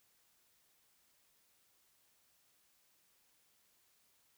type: silence
effects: white hiss -73 dBFS RMS until 4.37 s